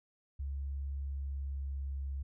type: tone with pitch glide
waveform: sine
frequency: 69.3 to 68.5 Hz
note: C#2 to C#2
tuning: 0 to -20 cents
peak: -35 dBFS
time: 0.39-2.23 s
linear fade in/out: 10 ms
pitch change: -20 cents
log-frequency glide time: 0.87-1.99 s
effects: none